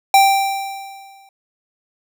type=tone with exponential decay; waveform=square; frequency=784 Hz; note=G5; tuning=in tune; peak=-7 dBFS; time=0.14-1.29 s; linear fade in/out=2 ms; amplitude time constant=250 ms; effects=none